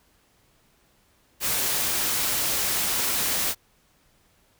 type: noise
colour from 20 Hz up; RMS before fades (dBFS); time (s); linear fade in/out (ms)
white; -25; 1.4-3.55; 50
effects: pink hiss -63 dBFS RMS until 4.59 s